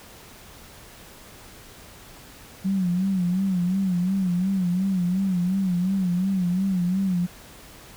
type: tone with vibrato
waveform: sine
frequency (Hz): 185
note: F#3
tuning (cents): 0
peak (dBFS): -20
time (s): 2.64-7.27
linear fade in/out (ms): 20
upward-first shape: sine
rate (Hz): 2.8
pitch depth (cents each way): 99
effects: pink hiss -46 dBFS RMS until 7.96 s